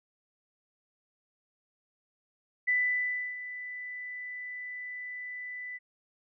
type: tone with ADSR envelope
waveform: sine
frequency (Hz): 1990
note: B6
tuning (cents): +13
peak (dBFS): -23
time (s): 2.67-5.79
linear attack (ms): 17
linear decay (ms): 670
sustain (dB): -14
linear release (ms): 30
effects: none